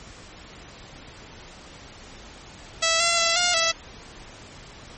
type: tone with pitch steps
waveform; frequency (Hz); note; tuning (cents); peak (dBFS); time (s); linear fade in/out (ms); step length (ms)
5% pulse; 657 / 680 / 670 / 709 / 660; E5 / F5 / E5 / F5 / E5; -6 / -46 / +28 / +26 / +2; -7; 2.82-3.72; 10; 180
effects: pink hiss -44 dBFS RMS until 4.97 s + MP3 32 kbps